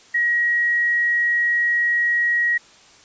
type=tone; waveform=sine; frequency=1900 Hz; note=A#6; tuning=33 cents sharp; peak=-16 dBFS; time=0.14-2.58 s; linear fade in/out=10 ms; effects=white hiss -49 dBFS RMS until 3.04 s + resampled to 16000 Hz